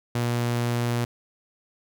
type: tone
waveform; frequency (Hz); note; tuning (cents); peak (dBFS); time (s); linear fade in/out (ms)
sawtooth; 119.6; A#2; +45; -19; 0.15-1.05; 5
effects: none